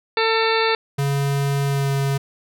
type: harmonic tone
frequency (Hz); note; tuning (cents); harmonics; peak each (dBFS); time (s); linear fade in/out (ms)
448.1; A4; +32; 1 / 2 / 3 / 4 / 5 / 6 / 8 / 9 / 10; -20 / -23 / -25 / -26 / -27 / -28 / -29 / -30 / -30; 0.17-0.75; 2
type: tone with pitch glide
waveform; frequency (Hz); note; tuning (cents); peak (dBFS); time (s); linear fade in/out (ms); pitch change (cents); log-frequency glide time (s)
square; 140 to 138.23; C#3 to C#3; +18 to -5; -19; 0.98-2.18; 10; -23; 1.65-1.91
effects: none